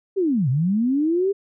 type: linear two-way sweep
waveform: sine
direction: down then up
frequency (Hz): 405.5 to 120.3 to 405.5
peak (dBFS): -17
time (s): 0.16-1.33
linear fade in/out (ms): 20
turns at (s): 0.49
effects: none

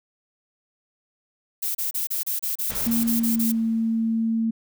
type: noise bursts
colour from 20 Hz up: violet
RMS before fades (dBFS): -26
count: 12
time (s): 1.62-3.521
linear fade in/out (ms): 10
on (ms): 130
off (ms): 31
type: noise with exponential decay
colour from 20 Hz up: pink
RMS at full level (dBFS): -33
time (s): 2.7-4.45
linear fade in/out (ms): 1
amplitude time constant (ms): 380
type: tone with pitch glide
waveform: sine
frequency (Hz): 230.5 to 225.6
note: A#3 to A3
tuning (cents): -19 to +44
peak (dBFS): -20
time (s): 2.86-4.51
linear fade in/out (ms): 10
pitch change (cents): -37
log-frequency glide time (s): 3.17-3.58
effects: none

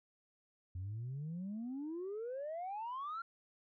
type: exponential sweep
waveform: sine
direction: up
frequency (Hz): 87.31 to 1396.9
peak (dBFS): -38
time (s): 0.75-3.22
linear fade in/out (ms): 5
effects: tanh soft clip ceiling -37 dBFS

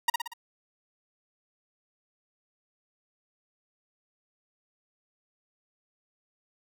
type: tone with echo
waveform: sawtooth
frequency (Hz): 942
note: A#5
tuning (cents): +18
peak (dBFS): -16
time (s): 0.08-0.1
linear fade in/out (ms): 5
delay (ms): 59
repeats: 4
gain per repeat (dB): -5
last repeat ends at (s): 0.336
effects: none

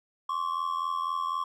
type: ring-modulated tone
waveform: triangle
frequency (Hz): 1099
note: C#6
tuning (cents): -15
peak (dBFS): -23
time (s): 0.29-1.44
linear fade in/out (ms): 5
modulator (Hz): 42
effects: none

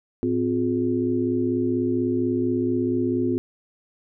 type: tone cluster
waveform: sine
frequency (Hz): 107.9 / 259 / 355.2 / 419.5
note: A2 / C4 / F4 / G#4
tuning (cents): -33 / -17 / +29 / +17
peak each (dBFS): -31 / -23 / -24 / -31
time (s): 0.23-3.38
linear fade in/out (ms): 0
effects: none

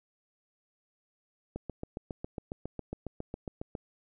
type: click train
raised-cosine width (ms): 2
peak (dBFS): -23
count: 17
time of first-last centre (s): 1.56-3.752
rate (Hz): 7.3
effects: none

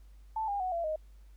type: tone with pitch steps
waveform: sine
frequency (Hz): 880 / 807 / 740 / 678.6 / 622.3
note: A5 / G#5 / F#5 / F5 / D#5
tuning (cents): 0 / -50 / 0 / -50 / 0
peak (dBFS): -30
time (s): 0.36-0.96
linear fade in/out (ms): 5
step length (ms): 120
effects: added 50 Hz sine -51 dBFS peak until 1.36 s + pink hiss -71 dBFS RMS until 1.36 s

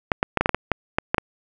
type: clicks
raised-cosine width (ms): 0.5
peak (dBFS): -3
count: 11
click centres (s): 0.118 / 0.229 / 0.373 / 0.41 / 0.459 / 0.493 / 0.546 / 0.717 / 0.985 / 1.145 / 1.182
effects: none

